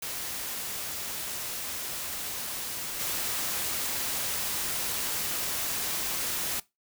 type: noise with level steps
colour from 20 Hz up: white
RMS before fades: -35 / -31 dBFS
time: 0.02-6.6 s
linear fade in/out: 5 ms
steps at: 2.99 s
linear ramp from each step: 20 ms
effects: noise-tail reverb RT60 0.2 s tail -20 dB re dry